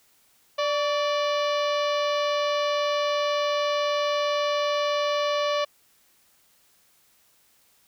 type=harmonic tone with a mistuned harmonic; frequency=587.3 Hz; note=D5; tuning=in tune; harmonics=1 / 2 / 3 / 4 / 5 / 6 / 7 / 8 / 9 / 10; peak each=-24 / -28 / -37 / -36 / -35 / -38 / -39 / -43 / -46 / -47 dBFS; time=0.58-5.65 s; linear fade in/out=10 ms; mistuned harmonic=2; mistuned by=-53 cents; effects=white hiss -62 dBFS RMS until 7.87 s